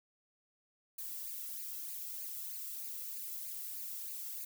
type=noise with flanger; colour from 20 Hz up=violet; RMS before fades=-43 dBFS; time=0.98-4.45 s; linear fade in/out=5 ms; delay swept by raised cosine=0.43 to 1.53 ms; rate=3.2 Hz; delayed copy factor=+0.65; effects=none